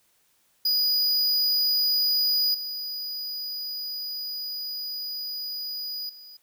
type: tone with level steps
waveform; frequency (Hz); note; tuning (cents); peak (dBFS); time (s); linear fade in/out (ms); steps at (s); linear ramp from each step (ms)
square; 4926; D#8; -18; -21 / -31 / -44; 0.65-6.37; 5; 2.54 / 6.09; 5
effects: white hiss -66 dBFS RMS until 6.42 s